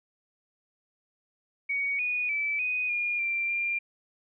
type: tone with pitch steps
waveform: sine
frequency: 2244 / 2466 / 2312 / 2492 / 2423 / 2364 / 2388 Hz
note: C#7 / D#7 / D7 / D#7 / D#7 / D7 / D7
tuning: +21 / -16 / -28 / +2 / -47 / +11 / +28 cents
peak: -26 dBFS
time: 1.69-3.79 s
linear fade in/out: 10 ms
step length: 300 ms
effects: none